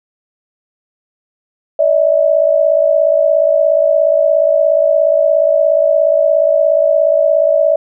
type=tone pair together; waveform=sine; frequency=581 / 638 Hz; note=D5 / D#5; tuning=-19 / +43 cents; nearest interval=major second; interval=162 cents; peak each=-11 dBFS; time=1.79-7.76 s; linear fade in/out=5 ms; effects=none